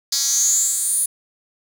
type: tone with high-pass filter sweep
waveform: 10% pulse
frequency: 275.3 Hz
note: C#4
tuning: 12 cents flat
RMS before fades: -19 dBFS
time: 0.12-1.06 s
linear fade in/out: 5 ms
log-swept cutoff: 5200 to 10000 Hz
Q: 8.3
effects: none